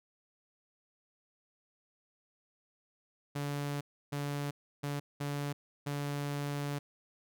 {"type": "tone bursts at uneven times", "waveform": "sawtooth", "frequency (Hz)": 143.7, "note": "D3", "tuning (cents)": -37, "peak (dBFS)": -30, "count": 5, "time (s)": [[3.35, 3.81], [4.12, 4.51], [4.83, 5], [5.2, 5.53], [5.86, 6.79]], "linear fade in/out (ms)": 10, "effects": []}